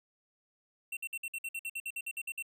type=tone bursts; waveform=square; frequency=2713 Hz; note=E7; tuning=49 cents sharp; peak=-36 dBFS; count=15; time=0.92-2.425 s; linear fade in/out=5 ms; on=49 ms; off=55 ms; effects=none